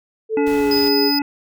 sine tone with pitch glide, 440 to 412.9 Hz, A4 to G#4, 0 to -10 cents, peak -17 dBFS, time 0.29-1.12 s, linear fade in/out 50 ms, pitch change -110 cents, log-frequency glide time 0.49-0.76 s
harmonic tone, 285.7 Hz, D4, 48 cents flat, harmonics 1 / 3 / 5 / 7 / 9, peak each -18 / -26 / -34 / -33 / -33 dBFS, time 0.37-1.22 s, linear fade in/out 2 ms
pink band-stop noise, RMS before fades -35 dBFS, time 0.46-0.89 s, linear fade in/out 10 ms, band 250 to 380 Hz, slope 96 dB/octave
square tone, 5010 Hz, D#8, 11 cents sharp, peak -19 dBFS, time 0.71-1.19 s, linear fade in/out 5 ms
effects none

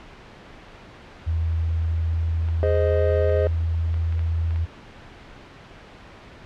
sine tone with pitch glide, 81.6 to 82.5 Hz, E2 to E2, -17 to +2 cents, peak -20 dBFS, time 1.26-4.66 s, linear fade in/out 20 ms, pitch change +19 cents, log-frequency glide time 1.37-3.18 s
clicks, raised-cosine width 0.3 ms, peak -25 dBFS, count 7, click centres 2.487 / 3.296 / 3.942 / 4.125 / 4.193 / 4.508 / 4.56 s
triangle chord, Ab major, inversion none, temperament just, 415.3 / 519.1 / 623 Hz, Ab4 / C5 / Eb5, 0 / -14 / +2 cents, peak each -22 dBFS, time 2.63-3.47 s, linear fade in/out 0 ms
effects pink hiss -44 dBFS RMS until 6.45 s + low-pass 3000 Hz 12 dB/octave

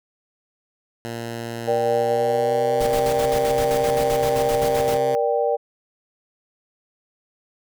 10% pulse tone with pitch glide, 116.54 to 133.1 Hz, A#2 to C3, 0 to +30 cents, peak -20 dBFS, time 1.05-5.15 s, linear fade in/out 0 ms, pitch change +230 cents, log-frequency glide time 1.85-3.2 s
sine chord, G minor, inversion first, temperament just, 470.4 / 588 / 784 Hz, Bb4 / D5 / G5, +16 / +2 / 0 cents, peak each -21 / -22 / -24 dBFS, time 1.67-5.57 s, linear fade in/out 20 ms
pink noise with tremolo, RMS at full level -29 dBFS, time 2.8-4.98 s, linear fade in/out 10 ms, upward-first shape square, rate 7.7 Hz, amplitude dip 65%
effects none

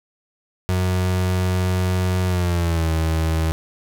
35% pulse tone with pitch glide, 91.8 to 80.38 Hz, F#2 to E2, -13 to -43 cents, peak -16 dBFS, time 0.69-3.52 s, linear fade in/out 0 ms, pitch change -230 cents, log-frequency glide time 2.26-2.91 s, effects 9-bit

